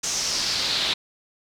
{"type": "noise with band-pass filter sweep", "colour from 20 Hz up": "brown", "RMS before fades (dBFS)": -25, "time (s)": [0.03, 0.94], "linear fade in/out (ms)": 10, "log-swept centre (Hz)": [6400, 3700], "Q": 3.9, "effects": []}